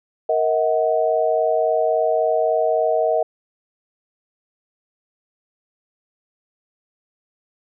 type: chord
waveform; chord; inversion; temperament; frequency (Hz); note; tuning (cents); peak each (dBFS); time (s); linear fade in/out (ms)
sine; D# minor; second; equal with one note detuned; 466.2 / 636.4 / 740; A#4 / D#5 / F#5; 0 / +39 / 0; -21 / -18 / -23; 0.29-3.23; 5
effects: none